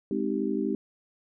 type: chord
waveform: sine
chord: Ab major seventh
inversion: none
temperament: just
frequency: 207.7 / 259.6 / 311.5 / 389.3 Hz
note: Ab3 / C4 / Eb4 / G4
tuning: 0 / -13 / +2 / -12 cents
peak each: -31 dBFS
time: 0.11-0.75 s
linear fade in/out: 2 ms
effects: none